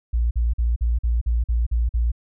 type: tone bursts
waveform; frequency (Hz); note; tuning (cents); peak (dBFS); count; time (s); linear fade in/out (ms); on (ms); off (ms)
sine; 58.27; A#1; 0; -17; 9; 0.13-2.118; 10; 180; 46
effects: none